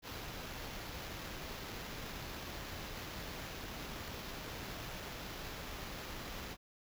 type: noise with sample-and-hold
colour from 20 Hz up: pink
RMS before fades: -45 dBFS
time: 0.02-6.57 s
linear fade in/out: 50 ms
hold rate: 8820 Hz
effects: none